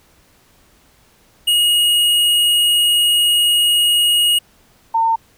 square / sine tone pair in turn, 2878 / 906.5 Hz, F#7 / A#5, -49 / -49 cents, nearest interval octave + minor sixth, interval 2000 cents, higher first, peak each -12 dBFS, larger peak neither, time 1.47-4.39 / 4.94-5.16 s, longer first, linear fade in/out 10 ms, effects pink hiss -53 dBFS RMS until 5.37 s

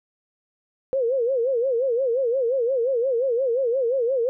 sine tone with vibrato, 500 Hz, B4, 21 cents sharp, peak -19 dBFS, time 0.93-4.29 s, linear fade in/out 0 ms, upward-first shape sine, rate 5.7 Hz, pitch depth 160 cents each way, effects none

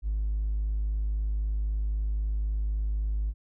sine tone with hard clipping, 51.91 Hz, G#1, in tune, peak -26 dBFS, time 0.02-3.34 s, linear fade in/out 50 ms, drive 1 dB, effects none

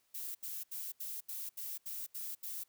violet noise bursts, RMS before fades -42 dBFS, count 9, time 0.14-2.638 s, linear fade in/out 10 ms, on 210 ms, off 76 ms, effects white hiss -75 dBFS RMS until 2.68 s

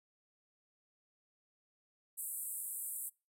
pink band-pass noise, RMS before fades -42 dBFS, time 2.17-3.1 s, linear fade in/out 20 ms, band 8000 to 15000 Hz, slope 96 dB/octave, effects noise-tail reverb RT60 0.3 s tail -26 dB re dry

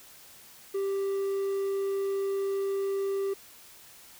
triangle tone, 392.6 Hz, G4, 3 cents sharp, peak -25 dBFS, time 0.74-3.34 s, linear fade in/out 10 ms, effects white hiss -52 dBFS RMS until 4.19 s

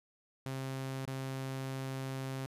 sawtooth tone with dropouts, 133.2 Hz, C3, 31 cents sharp, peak -33 dBFS, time 0.46-2.46 s, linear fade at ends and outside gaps 0 ms, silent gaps 1.054-1.076 s, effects resampled to 32000 Hz + 12-bit

